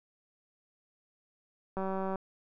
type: click train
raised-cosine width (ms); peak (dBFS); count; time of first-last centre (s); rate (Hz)
1; -22; 75; 1.77-2.157; 191
effects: none